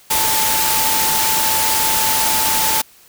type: tone in noise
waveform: sine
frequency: 880 Hz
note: A5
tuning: in tune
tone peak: -21 dBFS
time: 0.1-2.82 s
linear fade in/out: 10 ms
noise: white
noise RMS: -17 dBFS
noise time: 0.1-2.82 s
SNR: -7 dB
effects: white hiss -48 dBFS RMS until 3.08 s